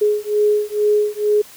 sine beating tone pair, 418 / 420.2 Hz, G#4 / G#4, +11 / +20 cents, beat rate 2.2 Hz, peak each -17 dBFS, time 0.01-1.42 s, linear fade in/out 10 ms, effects white hiss -42 dBFS RMS until 1.56 s

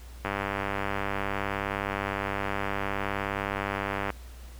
click train, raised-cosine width 0.5 ms, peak -14 dBFS, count 384, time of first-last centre 0.25-4.103 s, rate 99.4 Hz, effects added 60 Hz sine -42 dBFS peak until 4.59 s + pink hiss -53 dBFS RMS until 4.59 s

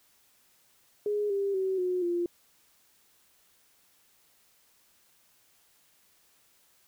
sine tone with pitch steps, 415.3 / 397.2 / 380 / 363.4 / 347.6 Hz, G#4 / G4 / F#4 / F#4 / F4, 0 / +23 / +46 / -31 / -8 cents, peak -26 dBFS, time 1.06-2.26 s, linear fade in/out 2 ms, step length 240 ms, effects white hiss -65 dBFS RMS until 6.87 s

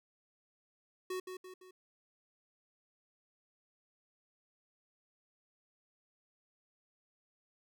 square tone with echo, 370 Hz, F#4, in tune, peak -37 dBFS, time 1.1-1.2 s, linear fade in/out 5 ms, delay 170 ms, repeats 3, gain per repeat -6 dB, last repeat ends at 1.71 s, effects none

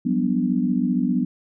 sine chord, G major seventh, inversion third, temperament equal with one note detuned, 180.88 / 196 / 246.9 / 293.7 Hz, F#3 / G3 / B3 / D4, -39 / 0 / 0 / 0 cents, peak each -25 / -25 / -21 / -27 dBFS, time 0.05-1.25 s, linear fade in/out 10 ms, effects none

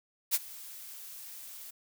blue noise with ADSR envelope, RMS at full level -25 dBFS, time 0.31-1.71 s, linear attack 33 ms, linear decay 38 ms, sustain -21 dB, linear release 9 ms, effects none

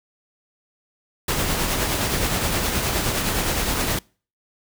pink noise with tremolo, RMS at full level -21 dBFS, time 1.28-3.99 s, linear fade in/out 5 ms, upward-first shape triangle, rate 9.6 Hz, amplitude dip 40%, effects noise-tail reverb RT60 0.4 s tail -26 dB re dry

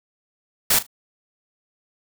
white noise with echo, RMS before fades -17 dBFS, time 0.7-0.79 s, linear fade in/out 5 ms, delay 38 ms, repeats 2, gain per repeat -15 dB, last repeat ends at 0.866 s, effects none

